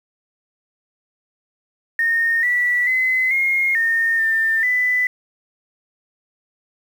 sine tone with pitch steps, 1839 / 1956 / 2036 / 2142 / 1829 / 1796 / 1995 Hz, A#6 / B6 / C7 / C7 / A#6 / A6 / B6, -24 / -17 / -48 / +40 / -33 / +35 / +17 cents, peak -15 dBFS, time 1.99-5.07 s, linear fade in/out 2 ms, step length 440 ms, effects 7-bit

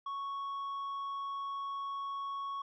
sine tone with tanh clipping, 1108.7 Hz, C#6, in tune, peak -37 dBFS, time 0.06-2.62 s, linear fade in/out 5 ms, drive 4 dB, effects none

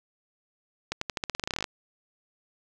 accelerating click train, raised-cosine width 0.2 ms, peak -12 dBFS, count 17, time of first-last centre 0.92-1.642 s, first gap 94 ms, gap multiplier 0.89, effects none

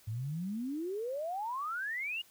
sine exponential sweep, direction up, 103.1 to 2923 Hz, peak -34 dBFS, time 0.07-2.22 s, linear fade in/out 10 ms, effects white hiss -62 dBFS RMS until 2.3 s

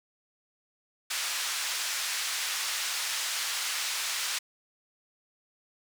white band-pass noise, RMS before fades -32 dBFS, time 1.1-4.39 s, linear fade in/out 10 ms, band 1200 to 6800 Hz, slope 12 dB/octave, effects none

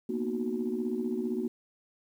sine chord, B major seventh, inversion third, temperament just, 231.5 / 246.9 / 308.7 / 370.4 Hz, A#3 / B3 / D#4 / F#4, -12 / 0 / -14 / +2 cents, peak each -33 / -34 / -38 / -33 dBFS, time 0.09-1.48 s, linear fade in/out 5 ms, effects tanh soft clip ceiling -20 dBFS + 10-bit

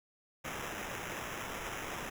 white noise with sample-and-hold, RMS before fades -41 dBFS, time 0.44-2.1 s, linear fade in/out 10 ms, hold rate 4410 Hz, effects none

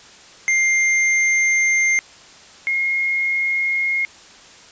square / sine tone pair in turn, 2100 / 2148 Hz, C7 / C7, +6 / +45 cents, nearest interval unison, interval 39 cents, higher second, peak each -15 / -17 dBFS, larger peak first, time 0.48-1.99 / 2.67-4.05 s, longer first, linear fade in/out 0 ms, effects white hiss -44 dBFS RMS until 4.71 s + resampled to 16000 Hz

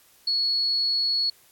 sine tone, 4370 Hz, C#8, 26 cents flat, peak -21 dBFS, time 0.27-1.3 s, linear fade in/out 5 ms, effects white hiss -57 dBFS RMS until 1.51 s + AAC 64 kbps

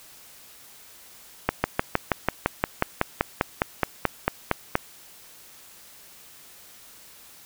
slowing click train, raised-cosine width 0.5 ms, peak -4 dBFS, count 18, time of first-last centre 1.49-4.754 s, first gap 150 ms, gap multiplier 1.03, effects white hiss -49 dBFS RMS until 7.45 s

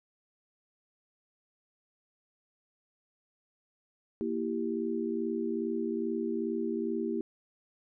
sine chord, E diminished, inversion second, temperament equal, 233.1 / 329.6 / 392 Hz, Bb3 / E4 / G4, 0 / 0 / 0 cents, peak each -34 dBFS, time 4.21-7.21 s, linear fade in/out 0 ms, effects none

